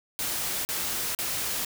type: noise bursts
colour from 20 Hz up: white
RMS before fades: -30 dBFS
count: 3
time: 0.19-1.648 s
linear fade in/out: 0 ms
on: 460 ms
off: 39 ms
effects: none